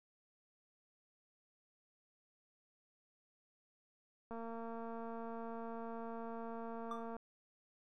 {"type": "click train", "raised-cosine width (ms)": 1, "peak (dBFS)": -34, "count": 655, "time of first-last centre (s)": [4.31, 7.166], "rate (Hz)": 229}
{"type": "tone with exponential decay", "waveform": "triangle", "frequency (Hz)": 1174.7, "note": "D6", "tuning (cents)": 0, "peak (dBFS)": -37, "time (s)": [6.91, 7.11], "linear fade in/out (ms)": 2, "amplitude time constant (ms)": 42}
{"effects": []}